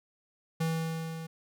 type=tone with level ramp; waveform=square; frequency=162.6 Hz; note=E3; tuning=23 cents flat; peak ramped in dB=-27 to -39 dBFS; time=0.6-1.27 s; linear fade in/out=10 ms; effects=none